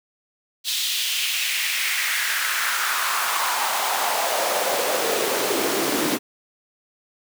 pink noise with high-pass filter sweep, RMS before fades -23 dBFS, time 0.64-6.19 s, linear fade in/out 50 ms, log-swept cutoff 3700 to 280 Hz, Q 2.7, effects none

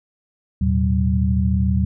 sine tone cluster, 78.8 / 113 / 125.9 / 190.3 Hz, D#2 / A2 / B2 / F#3, +23 / +47 / +34 / +49 cents, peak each -18 / -23 / -27 / -20 dBFS, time 0.61-1.85 s, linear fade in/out 5 ms, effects none

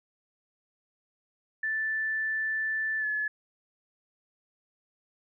sine tone with pitch glide, 1760 to 1712.9 Hz, A6 to A6, 0 to -47 cents, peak -27 dBFS, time 1.63-3.28 s, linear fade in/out 5 ms, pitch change -47 cents, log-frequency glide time 2.99-3.06 s, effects none

